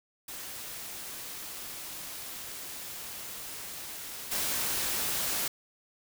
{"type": "noise with level steps", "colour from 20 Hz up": "white", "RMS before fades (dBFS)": [-41, -31], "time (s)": [0.28, 5.48], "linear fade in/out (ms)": 5, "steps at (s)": 4.31, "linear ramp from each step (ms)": 10, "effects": []}